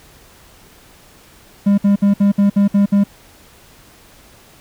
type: tone bursts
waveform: triangle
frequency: 201.1 Hz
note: G3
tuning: 44 cents sharp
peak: -7 dBFS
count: 8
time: 1.66-3.04 s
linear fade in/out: 10 ms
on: 120 ms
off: 60 ms
effects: pink hiss -46 dBFS RMS until 4.6 s